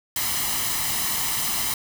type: noise with comb filter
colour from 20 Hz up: white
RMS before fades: -25 dBFS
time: 0.16-1.74 s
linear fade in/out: 2 ms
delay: 0.99 ms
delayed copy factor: +0.6
effects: none